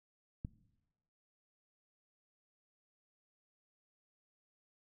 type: click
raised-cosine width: 5 ms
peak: -27 dBFS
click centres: 0.449 s
effects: noise-tail reverb RT60 1.0 s tail -19 dB re dry